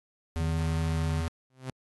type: tone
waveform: square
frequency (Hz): 82.3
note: E2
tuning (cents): -2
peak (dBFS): -29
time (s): 0.36-1.28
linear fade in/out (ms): 0
type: tone with pitch glide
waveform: sine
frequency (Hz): 155.7 to 150.05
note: D#3 to D3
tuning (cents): +2 to +38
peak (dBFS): -29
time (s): 0.4-1.21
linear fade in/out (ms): 5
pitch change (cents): -64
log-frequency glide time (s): 0.95-1.1
type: tone with exponential growth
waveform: sawtooth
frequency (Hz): 130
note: C3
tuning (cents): -11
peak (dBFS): -27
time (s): 1.5-1.7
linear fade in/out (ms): 2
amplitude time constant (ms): 42
effects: AAC 32 kbps